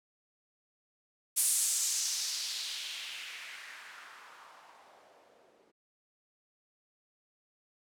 violet noise with low-pass filter sweep, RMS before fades -37 dBFS, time 1.36-5.72 s, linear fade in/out 20 ms, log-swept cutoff 10000 to 420 Hz, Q 2.1, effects none

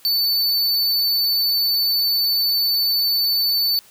square tone, 4506 Hz, C#8, 28 cents sharp, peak -17 dBFS, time 0.05-3.79 s, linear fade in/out 0 ms, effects white hiss -50 dBFS RMS until 3.9 s

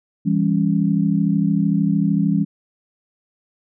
sine chord, C# diminished, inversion first, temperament just, 166.31 / 199.57 / 277.2 Hz, E3 / G3 / C#4, +16 / +31 / 0 cents, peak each -19 / -18 / -22 dBFS, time 0.25-2.45 s, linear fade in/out 20 ms, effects none

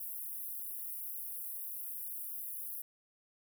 pink high-pass noise, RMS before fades -42 dBFS, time 0-2.82 s, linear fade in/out 5 ms, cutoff 11000 Hz, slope 48 dB/octave, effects none

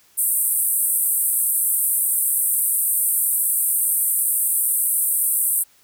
pink band-pass noise, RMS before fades -20 dBFS, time 0.17-5.64 s, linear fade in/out 20 ms, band 8400 to 15000 Hz, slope 96 dB/octave, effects white hiss -56 dBFS RMS until 5.83 s

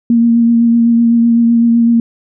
sine tone with vibrato, 233.1 Hz, A#3, in tune, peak -6 dBFS, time 0.1-2 s, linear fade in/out 2 ms, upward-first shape triangle, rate 7.9 Hz, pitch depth 22 cents each way, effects none

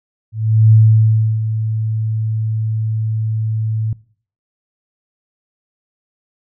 sine tone with ADSR envelope, 110 Hz, A2, in tune, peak -4 dBFS, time 0.32-3.93 s, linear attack 400 ms, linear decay 680 ms, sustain -11 dB, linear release 3 ms, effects noise-tail reverb RT60 0.5 s tail -22 dB re dry

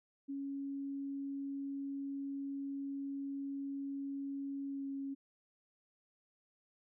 sine tone with pitch glide, 277.2 to 274.8 Hz, C#4 to C#4, 0 to -15 cents, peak -38 dBFS, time 0.28-5.15 s, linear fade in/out 20 ms, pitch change -15 cents, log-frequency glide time 4.69-4.86 s, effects none

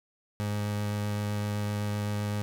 30% pulse tone with vibrato, 103.83 Hz, G#2, in tune, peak -26 dBFS, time 0.4-2.42 s, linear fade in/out 0 ms, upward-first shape sine, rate 7.8 Hz, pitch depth 8 cents each way, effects none

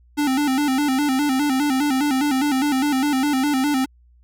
square tone with vibrato, 277.2 Hz, C#4, in tune, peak -18 dBFS, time 0.17-3.86 s, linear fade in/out 20 ms, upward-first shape square, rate 4.9 Hz, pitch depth 100 cents each way, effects added 60 Hz sine -50 dBFS peak until 4.23 s

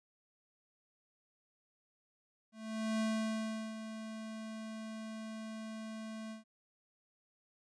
square tone with ADSR envelope, 220 Hz, A3, in tune, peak -32 dBFS, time 2.52-6.44 s, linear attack 480 ms, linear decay 740 ms, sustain -11 dB, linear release 130 ms, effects resampled to 22050 Hz

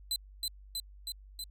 sawtooth tone with echo, 4043 Hz, B7, 40 cents sharp, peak -27 dBFS, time 0.11-0.16 s, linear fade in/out 2 ms, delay 320 ms, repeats 4, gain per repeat -2 dB, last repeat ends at 1.44 s, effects added 49 Hz sine -50 dBFS peak until 1.5 s

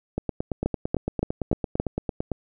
two click trains, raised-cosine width 2 ms, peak -12 / -9 dBFS, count 20 / 5, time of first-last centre 0.18-2.317 / 0.66-1.8 s, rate 8.89 / 3.51 Hz, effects none

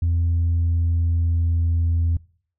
sine tone with pitch glide, 84.5 to 83.67 Hz, E2 to E2, +43 to +26 cents, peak -15 dBFS, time 0.02-2.17 s, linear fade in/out 5 ms, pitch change -17 cents, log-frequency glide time 0.18-1.75 s, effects noise-tail reverb RT60 0.5 s tail -24 dB re dry + tanh soft clip ceiling -15 dBFS

